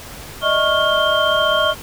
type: tone cluster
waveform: sine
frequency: 604 / 639 / 1100 / 1410 / 3152 Hz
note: D5 / D#5 / C#6 / F6 / G7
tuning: +48 / +46 / -14 / +16 / +9 cents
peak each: -20 dBFS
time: 0.41-1.75 s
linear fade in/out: 50 ms
effects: pink hiss -35 dBFS RMS until 1.82 s